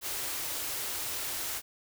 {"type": "band-stop noise", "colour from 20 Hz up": "white", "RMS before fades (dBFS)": -35, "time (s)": [0.01, 1.62], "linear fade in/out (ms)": 50, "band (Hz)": [150, 250], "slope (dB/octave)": 96, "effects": []}